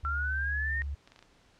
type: tone with pitch glide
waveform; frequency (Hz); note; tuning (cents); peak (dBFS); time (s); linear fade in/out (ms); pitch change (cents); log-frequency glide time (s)
sine; 72 to 70.97; D2 to C#2; -34 to +41; -32; 0.03-0.95; 10; -25; 0.38-0.75
type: linear sweep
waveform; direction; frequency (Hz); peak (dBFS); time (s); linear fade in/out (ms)
sine; up; 1343 to 1864.7; -30; 0.05-0.82; 0
type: clicks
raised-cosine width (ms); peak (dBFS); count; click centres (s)
0.2; -35; 5; 1.075 / 1.12 / 1.161 / 1.191 / 1.226
effects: pink hiss -63 dBFS RMS until 1.59 s + low-pass 6000 Hz 12 dB/octave